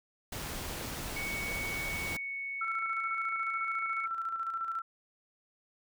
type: noise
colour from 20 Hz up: pink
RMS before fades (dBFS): -39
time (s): 0.32-2.17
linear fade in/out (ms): 5
type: tone with pitch glide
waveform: sine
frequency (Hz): 2231 to 2216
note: C#7 to C#7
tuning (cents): +11 to -1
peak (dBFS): -35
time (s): 1.16-4.06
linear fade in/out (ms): 5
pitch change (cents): -12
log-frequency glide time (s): 2.08-2.29
type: tone with tremolo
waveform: sine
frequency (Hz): 1342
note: E6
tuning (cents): +31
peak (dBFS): -31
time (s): 2.61-4.82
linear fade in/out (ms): 5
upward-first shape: square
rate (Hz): 14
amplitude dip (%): 45
effects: none